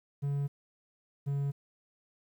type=tone pair in turn; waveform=triangle; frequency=141.6 / 140.62 Hz; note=C#3 / C#3; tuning=+37 / +25 cents; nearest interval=unison; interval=12 cents; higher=first; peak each=-27 dBFS; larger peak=neither; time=0.22-0.48 / 1.26-1.52 s; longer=neither; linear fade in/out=20 ms; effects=11-bit